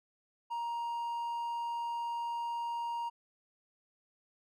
triangle tone, 939 Hz, A#5, 12 cents sharp, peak -32 dBFS, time 0.5-3.1 s, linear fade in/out 20 ms, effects none

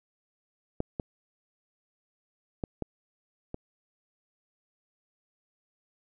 clicks, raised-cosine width 2 ms, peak -15 / -18 / -18 / -18 / -22 dBFS, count 5, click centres 0.804 / 0.998 / 2.638 / 2.823 / 3.544 s, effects none

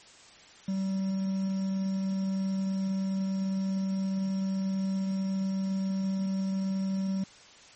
triangle tone with quantisation, 192.2 Hz, G3, 34 cents flat, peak -25 dBFS, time 0.68-7.24 s, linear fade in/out 5 ms, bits 8, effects white hiss -53 dBFS RMS until 7.75 s + MP3 32 kbps

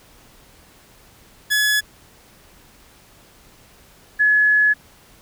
sawtooth / sine tone pair in turn, 1700 / 1700 Hz, G#6 / G#6, +40 / +40 cents, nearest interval unison, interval 0 cents, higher neither, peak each -12 dBFS, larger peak neither, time 1.5-1.81 / 4.19-4.74 s, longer second, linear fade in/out 20 ms, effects pink hiss -50 dBFS RMS until 5.21 s

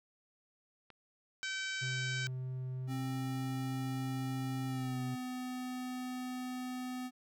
click, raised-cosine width 0.3 ms, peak -38 dBFS, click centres 0.903 s
harmonic tone, 769 Hz, G5, 33 cents flat, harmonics 2 / 3 / 4 / 5 / 6 / 7 / 8 / 9 / 10, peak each -39 / -43 / -45 / -47 / -49 / -50 / -51 / -52 / -53 dBFS, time 1.43-2.27 s, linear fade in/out 0 ms
triangle tone, 128.8 Hz, C3, 27 cents flat, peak -35 dBFS, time 1.81-5.16 s, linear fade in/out 20 ms
square tone with pitch glide, 264.6 to 252.5 Hz, C4 to B3, +20 to +39 cents, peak -39 dBFS, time 2.87-7.11 s, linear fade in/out 50 ms, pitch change -81 cents, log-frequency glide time 4.67-5.01 s
effects none

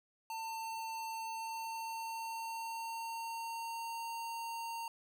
square tone with pitch glide, 899 to 920.5 Hz, A5 to A#5, +37 to -22 cents, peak -40 dBFS, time 0.3-4.88 s, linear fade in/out 2 ms, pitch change +41 cents, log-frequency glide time 1.17-4.08 s, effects none

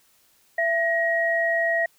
sine tone pair together, 669 / 1892.2 Hz, E5 / A#6, +25 / +25 cents, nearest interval octave + tritone, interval 1800 cents, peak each -23 / -22 dBFS, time 0.58-1.86 s, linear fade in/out 5 ms, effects white hiss -61 dBFS RMS until 1.98 s

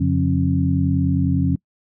sine tone cluster, 88.7 / 139.2 / 178.5 / 270.7 Hz, F2 / C#3 / F3 / C#4, +27 / +8 / +38 / -41 cents, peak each -21 dBFS, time 0-1.56 s, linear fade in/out 10 ms, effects noise-tail reverb RT60 0.1 s tail -25 dB re dry

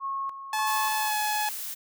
sine tone with tremolo, 1091 Hz, C#6, 28 cents flat, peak -28 dBFS, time 0-1.12 s, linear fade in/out 50 ms, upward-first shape square, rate 1.7 Hz, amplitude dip 65%
sawtooth tone with pitch glide, 863 to 847.7 Hz, A5 to G#5, -34 to +35 cents, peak -22 dBFS, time 0.53-1.49 s, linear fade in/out 2 ms, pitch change -31 cents, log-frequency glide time 0.98-1.16 s
blue noise, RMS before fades -35 dBFS, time 0.66-1.75 s, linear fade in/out 20 ms
effects none

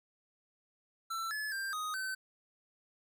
square tone with pitch steps, 1338 / 1717 / 1583 / 1248 / 1532 Hz, E6 / A6 / G6 / D#6 / G6, +25 / -43 / +17 / +5 / -40 cents, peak -36 dBFS, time 1.1-2.15 s, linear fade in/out 10 ms, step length 210 ms, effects none

